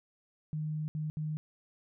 sine tone bursts at uneven times, 153.8 Hz, D#3, 20 cents flat, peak -32 dBFS, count 3, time 0.53-0.88 / 0.95-1.1 / 1.17-1.37 s, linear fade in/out 0 ms, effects none

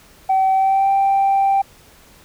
sine tone with pitch glide, 765 to 784.7 Hz, G5 to G5, -42 to +2 cents, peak -11 dBFS, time 0.29-1.62 s, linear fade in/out 10 ms, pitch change +44 cents, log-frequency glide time 0.52-0.9 s, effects tanh soft clip ceiling -10 dBFS + pink hiss -48 dBFS RMS until 2.24 s

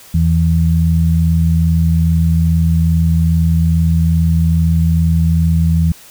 sine tone pair together, 82.41 / 164.82 Hz, E2 / E3, 0 / 0 cents, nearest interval octave, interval 1200 cents, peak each -12 dBFS, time 0.14-5.92 s, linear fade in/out 5 ms, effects white hiss -40 dBFS RMS until 6.1 s

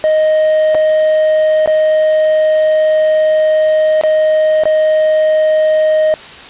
triangle tone with dropouts, 622.3 Hz, D#5, in tune, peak -6 dBFS, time 0.04-6.14 s, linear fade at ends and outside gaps 0 ms, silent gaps 0.746-0.751 / 1.66-1.675 / 4.012-4.036 / 4.636-4.655 s, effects white hiss -32 dBFS RMS until 6.49 s + resampled to 8000 Hz

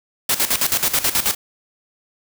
white noise with tremolo, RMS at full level -17 dBFS, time 0.29-1.35 s, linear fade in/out 5 ms, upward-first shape square, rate 9.3 Hz, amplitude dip 75%, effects none

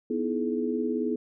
sine chord, E major seventh, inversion second, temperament equal with one note detuned, 246.9 / 311.1 / 329.6 / 425 Hz, B3 / D#4 / E4 / G#4, 0 / 0 / 0 / +40 cents, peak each -29 / -35 / -32 / -30 dBFS, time 0.1-1.16 s, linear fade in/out 5 ms, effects none

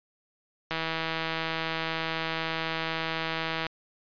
click train, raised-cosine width 0.3 ms, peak -14 dBFS, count 480, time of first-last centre 0.71-3.667 s, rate 162 Hz, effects resampled to 11025 Hz

